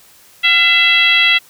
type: tone with frequency modulation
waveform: sine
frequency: 2664 Hz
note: E7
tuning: 18 cents sharp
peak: -8 dBFS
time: 0.43-1.39 s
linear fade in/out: 20 ms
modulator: 639 Hz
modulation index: 1.4
effects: white hiss -46 dBFS RMS until 1.49 s